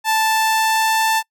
sawtooth tone with pitch glide, 880 to 885.6 Hz, A5 to A5, 0 to +11 cents, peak -11 dBFS, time 0.04-1.23 s, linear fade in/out 50 ms, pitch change +11 cents, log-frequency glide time 0.23-1.09 s, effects noise-tail reverb RT60 0.1 s tail -24 dB re dry

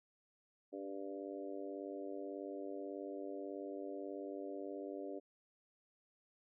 harmonic tone with a mistuned harmonic, 98.3 Hz, G2, 5 cents sharp, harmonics 3 / 4 / 5 / 6 / 7, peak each -47 / -47 / -50 / -49 / -56 dBFS, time 0.72-5.2 s, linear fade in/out 20 ms, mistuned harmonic 3, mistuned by -21 cents, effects none

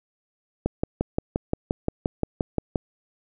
click train, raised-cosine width 2 ms, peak -9 dBFS, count 13, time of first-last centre 0.66-2.758 s, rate 5.72 Hz, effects none

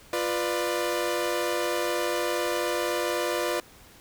sawtooth chord, B diminished, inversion second, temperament equal with one note detuned, 349.2 / 493.9 / 594.2 Hz, F4 / B4 / D5, 0 / 0 / +20 cents, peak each -26 dBFS, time 0.13-3.6 s, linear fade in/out 2 ms, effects pink hiss -52 dBFS RMS until 4 s

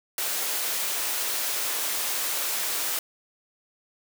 white high-pass noise, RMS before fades -28 dBFS, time 0.18-2.99 s, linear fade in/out 2 ms, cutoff 390 Hz, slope 12 dB/octave, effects none

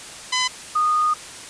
10% pulse / sine tone pair in turn, 1011 / 1232.2 Hz, B5 / D#6, +40 / -17 cents, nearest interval minor third, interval 343 cents, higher second, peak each -10 / -16 dBFS, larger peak first, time 0.32-0.48 / 0.75-1.14 s, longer second, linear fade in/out 10 ms, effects white hiss -37 dBFS RMS until 1.49 s + resampled to 22050 Hz

